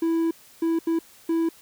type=tone bursts at uneven times; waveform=triangle; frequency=329.6 Hz; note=E4; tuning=in tune; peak=-18 dBFS; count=4; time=0.02-0.31 / 0.62-0.79 / 0.87-0.99 / 1.29-1.49 s; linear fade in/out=5 ms; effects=white hiss -52 dBFS RMS until 1.61 s